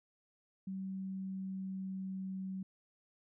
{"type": "tone with pitch glide", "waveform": "sine", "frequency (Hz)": [191.1, 189.78], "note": ["G3", "F#3"], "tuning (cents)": [-44, 44], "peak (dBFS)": -38, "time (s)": [0.67, 2.63], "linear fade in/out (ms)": 5, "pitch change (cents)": -12, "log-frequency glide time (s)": [0.79, 2.39], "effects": []}